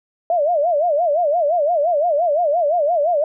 sine tone with vibrato, 638 Hz, D#5, 43 cents sharp, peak -14 dBFS, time 0.3-3.24 s, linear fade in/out 2 ms, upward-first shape sine, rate 5.8 Hz, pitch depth 200 cents each way, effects none

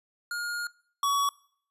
square tone pair in turn, 1424 / 1127.4 Hz, F6 / C#6, +33 / +29 cents, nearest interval major third, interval 404 cents, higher first, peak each -31 / -24 dBFS, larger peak second, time 0.31-0.67 / 1.03-1.29 s, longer first, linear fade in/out 2 ms, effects noise-tail reverb RT60 0.6 s tail -23 dB re dry + resampled to 32000 Hz

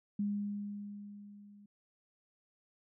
sine tone with level ramp, 204.3 Hz, G#3, 28 cents flat, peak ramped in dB -30 to -55 dBFS, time 0.19-1.66 s, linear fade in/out 5 ms, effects none

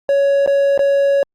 triangle tone with dropouts, 558 Hz, C#5, 11 cents sharp, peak -9 dBFS, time 0.09-1.23 s, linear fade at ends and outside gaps 1 ms, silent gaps 0.462-0.475 / 0.777-0.792 s, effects Opus 32 kbps

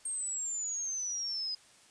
sine exponential sweep, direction down, 8570 to 4978 Hz, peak -33 dBFS, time 0.05-1.55 s, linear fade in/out 5 ms, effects white hiss -60 dBFS RMS until 1.9 s + resampled to 22050 Hz

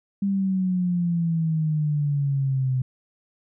sine exponential sweep, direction down, 199.7 to 127.5 Hz, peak -20 dBFS, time 0.22-2.82 s, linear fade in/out 5 ms, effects none

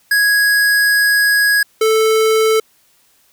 square tone pair in turn, 1661.2 / 440 Hz, G#6 / A4, 0 / 0 cents, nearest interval octave + major seventh, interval 2300 cents, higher first, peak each -11 dBFS, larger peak neither, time 0.11-1.63 / 1.81-2.6 s, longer first, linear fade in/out 5 ms, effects white hiss -55 dBFS RMS until 3.32 s

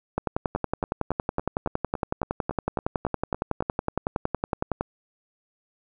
two click trains, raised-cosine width 1 ms, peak -17 / -10 dBFS, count 12 / 51, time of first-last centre 0.56-3.624 / 0.18-4.81 s, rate 3.59 / 10.8 Hz, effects none

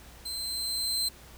sawtooth tone with level ramp, 4110 Hz, C8, 32 cents flat, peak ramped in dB -31 to -23 dBFS, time 0.25-1.09 s, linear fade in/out 10 ms, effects added 60 Hz sine -52 dBFS peak until 1.37 s + pink hiss -52 dBFS RMS until 1.37 s

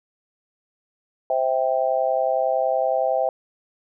sine chord, C major, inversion none, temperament just, 523.3 / 654.1 / 784.9 Hz, C5 / E5 / G5, 0 / -14 / +2 cents, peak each -23 / -22 / -24 dBFS, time 1.3-3.29 s, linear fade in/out 2 ms, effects none

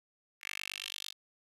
10% pulse tone with high-pass filter sweep, 49 Hz, G1, in tune, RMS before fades -42 dBFS, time 0.41-1.14 s, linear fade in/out 50 ms, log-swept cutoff 2100 to 3800 Hz, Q 3.6, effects resampled to 32000 Hz + 10-bit

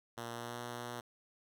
5% pulse tone with pitch glide, 117.6 to 120.28 Hz, A#2 to B2, +16 to -45 cents, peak -30 dBFS, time 0.17-1.01 s, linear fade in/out 10 ms, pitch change +39 cents, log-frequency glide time 0.32-0.59 s, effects none

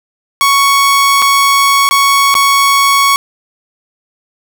sawtooth tone with dropouts, 1112 Hz, C#6, 5 cents sharp, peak -3 dBFS, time 0.41-3.16 s, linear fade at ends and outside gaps 0 ms, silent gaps 1.219-1.223 / 1.89-1.91 / 2.342-2.352 s, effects none

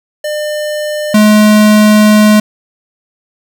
square tone pair in turn, 600 / 212.1 Hz, D5 / G#3, +37 / +37 cents, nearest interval octave + tritone, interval 1800 cents, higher first, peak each -15 / -4 dBFS, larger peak second, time 0.24-1.14 / 1.14-2.4 s, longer second, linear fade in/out 5 ms, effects none

